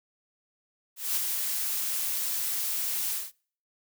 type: noise with ADSR envelope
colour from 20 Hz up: blue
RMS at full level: -26 dBFS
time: 0.96-3.32 s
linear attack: 210 ms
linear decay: 8 ms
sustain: -4 dB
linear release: 190 ms
effects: noise-tail reverb RT60 0.5 s tail -26 dB re dry